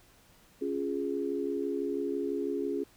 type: chord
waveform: sine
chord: Db major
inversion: none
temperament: equal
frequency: 277.2 / 349.2 / 415.3 Hz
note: Db4 / F4 / Ab4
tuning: 0 / 0 / 0 cents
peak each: -34 / -35 / -33 dBFS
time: 0.61-2.84 s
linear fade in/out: 10 ms
effects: pink hiss -61 dBFS RMS until 2.96 s